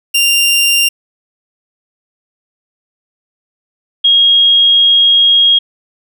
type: tone pair in turn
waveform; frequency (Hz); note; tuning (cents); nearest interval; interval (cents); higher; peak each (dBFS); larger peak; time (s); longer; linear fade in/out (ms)
sawtooth / sine; 2786 / 3271; F7 / G#7; -5 / -27; minor third; 278; second; -5; neither; 0.14-0.89 / 4.04-5.59; second; 10
effects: none